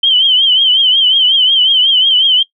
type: tone with vibrato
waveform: sine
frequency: 3100 Hz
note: G7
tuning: 20 cents flat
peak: -6 dBFS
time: 0.03-2.43 s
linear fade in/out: 5 ms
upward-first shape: triangle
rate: 5.5 Hz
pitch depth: 100 cents each way
effects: noise-tail reverb RT60 0.1 s tail -20 dB re dry